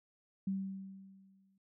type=tone with exponential decay; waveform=sine; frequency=193 Hz; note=G3; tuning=27 cents flat; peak=-31 dBFS; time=0.47-1.58 s; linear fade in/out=5 ms; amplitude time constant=240 ms; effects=none